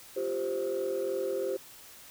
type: chord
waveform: sine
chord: F suspended second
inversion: none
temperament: equal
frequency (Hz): 349.2 / 392 / 523.3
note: F4 / G4 / C5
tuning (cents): 0 / 0 / 0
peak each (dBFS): -36 / -31 / -31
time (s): 0.16-1.57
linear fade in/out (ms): 10
effects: tanh soft clip ceiling -24 dBFS + white hiss -51 dBFS RMS until 2.1 s